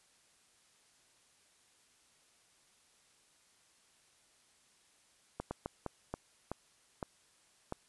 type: slowing click train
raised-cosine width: 1 ms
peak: -23 dBFS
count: 8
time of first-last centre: 5.4-7.724 s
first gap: 110 ms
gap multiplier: 1.36
effects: white hiss -68 dBFS RMS until 7.88 s + resampled to 24000 Hz